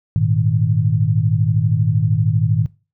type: chord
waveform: sine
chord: Ab suspended second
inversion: none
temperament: equal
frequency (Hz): 103.83 / 116.54 / 155.56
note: Ab2 / Bb2 / Eb3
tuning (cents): 0 / 0 / 0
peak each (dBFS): -18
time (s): 0.16-2.66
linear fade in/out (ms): 0
effects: noise-tail reverb RT60 0.3 s tail -20 dB re dry